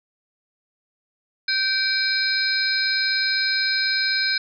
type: tone cluster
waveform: sine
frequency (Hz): 1551 / 2318 / 3821 / 4191 / 5010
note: G6 / D7 / A#7 / C8 / D#8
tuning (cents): -19 / -23 / +42 / +2 / +11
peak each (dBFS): -24 / -27 / -31 / -24 / -26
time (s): 1.48-4.38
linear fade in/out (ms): 5
effects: none